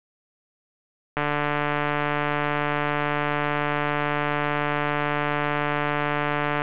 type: click train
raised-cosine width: 0.5 ms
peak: -9 dBFS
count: 802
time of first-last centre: 1.17-6.619 s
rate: 147 Hz
effects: resampled to 8000 Hz + 7-bit